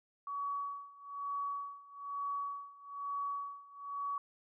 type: tone with tremolo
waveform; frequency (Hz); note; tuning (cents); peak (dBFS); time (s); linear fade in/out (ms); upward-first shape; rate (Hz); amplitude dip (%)
sine; 1131; C#6; +34; -34; 0.27-4.18; 2; sine; 1.1; 90
effects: none